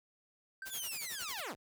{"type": "tone with exponential decay", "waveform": "triangle", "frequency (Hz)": 1557, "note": "G6", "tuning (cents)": -12, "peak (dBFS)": -38, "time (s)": [0.62, 0.9], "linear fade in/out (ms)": 2, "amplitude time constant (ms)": 60}
{"type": "noise with tremolo", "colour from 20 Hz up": "white", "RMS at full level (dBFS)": -44, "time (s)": [0.65, 1.42], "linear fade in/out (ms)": 20, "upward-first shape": "sine", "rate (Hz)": 11, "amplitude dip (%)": 90}
{"type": "linear sweep", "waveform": "10% pulse", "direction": "down", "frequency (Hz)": [3573, 66.1], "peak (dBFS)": -31, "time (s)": [0.69, 1.56], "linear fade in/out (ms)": 50}
{"effects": []}